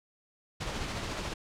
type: noise with tremolo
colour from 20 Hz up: pink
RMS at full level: -34 dBFS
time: 0.6-1.34 s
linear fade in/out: 10 ms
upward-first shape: sine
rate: 14 Hz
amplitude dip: 30%
effects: low-pass 6000 Hz 12 dB/octave